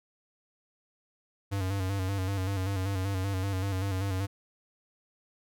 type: tone with vibrato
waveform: square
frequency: 96.2 Hz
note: G2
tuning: 32 cents flat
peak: -29 dBFS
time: 1.51-4.27 s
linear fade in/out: 20 ms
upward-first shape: square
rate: 5.2 Hz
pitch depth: 50 cents each way
effects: none